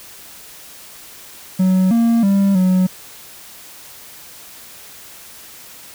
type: tone with pitch steps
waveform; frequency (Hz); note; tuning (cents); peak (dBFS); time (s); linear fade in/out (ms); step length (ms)
triangle; 186.4 / 231.7 / 197.3 / 184.8; F#3 / A#3 / G3 / F#3; +13 / -10 / +11 / -2; -9; 1.59-2.87; 10; 320
effects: white hiss -39 dBFS RMS until 5.94 s